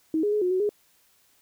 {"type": "tone with pitch steps", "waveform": "sine", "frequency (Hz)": [317.2, 414.2, 421.7, 361.8, 371.8, 414.8], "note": ["D#4", "G#4", "G#4", "F#4", "F#4", "G#4"], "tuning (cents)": [33, -5, 26, -39, 8, -2], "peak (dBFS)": -21, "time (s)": [0.14, 0.692], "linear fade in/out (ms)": 2, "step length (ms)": 92, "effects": ["white hiss -63 dBFS RMS until 1.41 s"]}